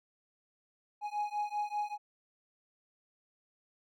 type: beating tone pair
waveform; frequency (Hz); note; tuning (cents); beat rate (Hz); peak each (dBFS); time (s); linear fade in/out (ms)
triangle; 830.6 / 835.7; G#5 / G#5; 0 / +11; 5.1; -34 / -34; 1.01-1.98; 50
effects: none